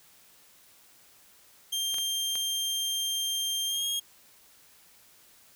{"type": "tone with pitch glide", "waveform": "sawtooth", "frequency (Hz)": [3183, 3256], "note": ["G7", "G#7"], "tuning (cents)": [26, -35], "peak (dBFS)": -25, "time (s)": [1.72, 4], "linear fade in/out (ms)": 10, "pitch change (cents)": 39, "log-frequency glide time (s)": [3.66, 3.85]}
{"type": "clicks", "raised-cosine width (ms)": 0.2, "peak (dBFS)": -23, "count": 3, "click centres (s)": [1.943, 1.984, 2.355]}
{"effects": ["white hiss -58 dBFS RMS until 5.55 s"]}